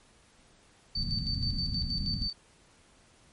pink low-pass noise, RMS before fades -33 dBFS, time 0.95-2.29 s, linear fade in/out 50 ms, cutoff 240 Hz, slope 48 dB/octave
sine tone with tremolo, 4563 Hz, C#8, 49 cents sharp, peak -30 dBFS, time 0.95-2.33 s, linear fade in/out 5 ms, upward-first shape square, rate 6.3 Hz, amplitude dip 60%
effects pink hiss -61 dBFS RMS until 3.32 s + MP3 48 kbps

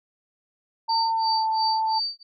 sine tone with pitch glide, 907 to 883.7 Hz, A#5 to A5, -48 to +7 cents, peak -21 dBFS, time 0.88-2 s, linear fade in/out 20 ms, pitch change -45 cents, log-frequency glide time 1.05-1.43 s
sine tone with tremolo, 4616 Hz, D8, 31 cents flat, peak -23 dBFS, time 0.89-2.23 s, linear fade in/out 5 ms, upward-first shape sine, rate 2.9 Hz, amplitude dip 100%
effects none

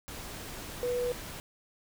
sine tone in noise, 490 Hz, B4, 14 cents flat, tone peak -28 dBFS, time 0.83-1.12 s, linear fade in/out 0 ms, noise pink, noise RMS -42 dBFS, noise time 0.08-1.4 s, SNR +11 dB, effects none

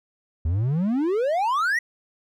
triangle exponential sweep, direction up, 75.3 to 1975.5 Hz, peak -18 dBFS, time 0.45-1.79 s, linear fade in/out 5 ms, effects none

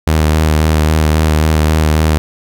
sawtooth tone with vibrato, 77.78 Hz, D#2, in tune, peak -5 dBFS, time 0.07-2.18 s, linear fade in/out 0 ms, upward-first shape square, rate 3.7 Hz, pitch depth 18 cents each way, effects none

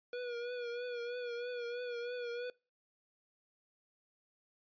square tone with vibrato, 483.7 Hz, B4, 36 cents flat, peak -39 dBFS, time 0.13-2.5 s, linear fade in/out 2 ms, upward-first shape triangle, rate 3.1 Hz, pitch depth 51 cents each way, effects noise-tail reverb RT60 0.3 s tail -24 dB re dry + resampled to 11025 Hz

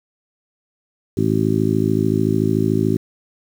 harmonic tone, 53.6 Hz, A1, 45 cents flat, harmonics 2 / 3 / 4 / 5 / 6 / 7, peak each -22 / -22 / -22 / -22 / -22 / -22 dBFS, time 1.17-2.97 s, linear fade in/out 5 ms, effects 7-bit

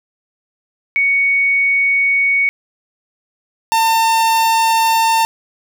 sine / 45% pulse tone pair in turn, 2230 / 902 Hz, C#7 / A5, +10 / +43 cents, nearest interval octave + major third, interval 1567 cents, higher first, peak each -11 dBFS, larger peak neither, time 0.96-2.49 / 3.72-5.25 s, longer neither, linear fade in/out 0 ms, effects none

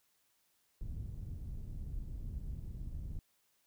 pink low-pass noise, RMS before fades -42 dBFS, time 0.81-3.19 s, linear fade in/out 2 ms, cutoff 110 Hz, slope 12 dB/octave, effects white hiss -75 dBFS RMS until 3.66 s

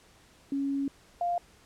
sine tone pair in turn, 277.2 / 698.5 Hz, C#4 / F5, 0 / 0 cents, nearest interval octave + major third, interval 1600 cents, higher second, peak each -27 / -26 dBFS, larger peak second, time 0.52-0.88 / 1.21-1.38 s, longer first, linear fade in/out 2 ms, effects pink hiss -59 dBFS RMS until 1.65 s + low-pass 10000 Hz 12 dB/octave

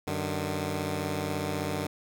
10% pulse tone pair together, 94.9 / 150.4 Hz, F#2 / D3, +44 / +42 cents, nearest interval minor sixth, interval 798 cents, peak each -24 / -24 dBFS, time 0.07-1.87 s, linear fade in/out 5 ms, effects none

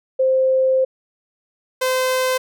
sine / sawtooth tone pair in turn, 523.3 / 514.9 Hz, C5 / C5, 0 / -28 cents, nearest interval unison, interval 28 cents, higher first, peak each -13 dBFS, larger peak neither, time 0.19-0.85 / 1.81-2.38 s, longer first, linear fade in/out 10 ms, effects none

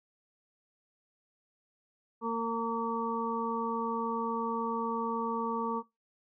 harmonic tone, 229.1 Hz, A#3, 30 cents flat, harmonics 1 / 2 / 4 / 5, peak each -35 / -35 / -35 / -35 dBFS, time 2.21-5.83 s, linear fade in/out 50 ms, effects noise-tail reverb RT60 0.2 s tail -21 dB re dry

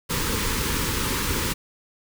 pink band-stop noise, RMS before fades -25 dBFS, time 0.09-1.54 s, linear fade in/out 20 ms, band 540 to 860 Hz, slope 96 dB/octave, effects none

